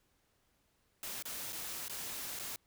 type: noise with dropouts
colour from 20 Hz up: white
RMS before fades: -42 dBFS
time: 1.03-2.56 s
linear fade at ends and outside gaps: 1 ms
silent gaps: 1.225-1.254 / 1.524-1.529 / 1.882-1.896 / 2.39-2.396 s
effects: pink hiss -75 dBFS RMS until 2.66 s